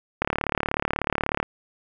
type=click train; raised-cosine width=0.5 ms; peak=-7 dBFS; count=45; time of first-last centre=0.22-1.429 s; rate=36.4 Hz; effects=none

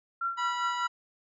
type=tone with tremolo; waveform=sine; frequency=1368 Hz; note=F6; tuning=36 cents flat; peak=-26 dBFS; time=0.21-0.87 s; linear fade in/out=5 ms; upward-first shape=triangle; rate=5 Hz; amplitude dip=85%
type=harmonic tone; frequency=977 Hz; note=B5; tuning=19 cents flat; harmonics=1 / 2 / 3 / 4 / 5 / 7; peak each=-32 / -40 / -41 / -45 / -51 / -49 dBFS; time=0.37-0.88 s; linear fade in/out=20 ms
effects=none

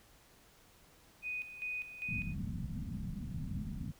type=tone with tremolo; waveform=sine; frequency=2489 Hz; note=D#7; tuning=in tune; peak=-36 dBFS; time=1.22-2.35 s; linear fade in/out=50 ms; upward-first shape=square; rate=2.5 Hz; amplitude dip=70%
type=low-pass noise; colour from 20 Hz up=white; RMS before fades=-40 dBFS; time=2.08-3.92 s; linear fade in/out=10 ms; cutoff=230 Hz; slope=48 dB/octave
effects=pink hiss -63 dBFS RMS until 3.99 s

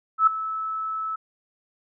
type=tone with ADSR envelope; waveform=sine; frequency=1305 Hz; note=E6; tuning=18 cents flat; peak=-11 dBFS; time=0.18-1.16 s; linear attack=91 ms; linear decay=5 ms; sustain=-15 dB; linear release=9 ms; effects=none

